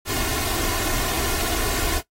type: noise with comb filter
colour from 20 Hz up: pink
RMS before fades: -24 dBFS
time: 0.05-2.02 s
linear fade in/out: 50 ms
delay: 2.8 ms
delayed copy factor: +0.7
effects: noise-tail reverb RT60 0.1 s tail -17 dB re dry + AAC 48 kbps